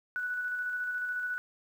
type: tone with tremolo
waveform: sine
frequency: 1480 Hz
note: F#6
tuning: in tune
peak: -30 dBFS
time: 0.16-1.38 s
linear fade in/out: 0 ms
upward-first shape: square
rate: 14 Hz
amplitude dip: 25%
effects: 10-bit